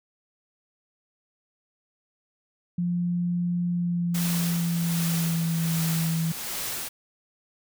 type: tone with pitch glide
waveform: sine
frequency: 175.2 to 163.47 Hz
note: F3 to E3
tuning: +6 to -14 cents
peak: -23 dBFS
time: 2.78-6.32 s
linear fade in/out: 5 ms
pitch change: -120 cents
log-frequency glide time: 3.68-5.85 s
type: noise with tremolo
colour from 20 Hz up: white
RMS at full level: -31 dBFS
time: 4.14-6.89 s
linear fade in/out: 10 ms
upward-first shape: sine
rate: 1.3 Hz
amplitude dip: 50%
effects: none